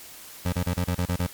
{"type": "tone bursts", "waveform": "25% pulse", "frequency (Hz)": 89, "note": "F2", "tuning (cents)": 33, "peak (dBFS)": -19, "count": 8, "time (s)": [0.45, 1.27], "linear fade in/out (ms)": 10, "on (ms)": 78, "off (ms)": 28, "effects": ["white hiss -44 dBFS RMS until 1.33 s", "MP3 96 kbps"]}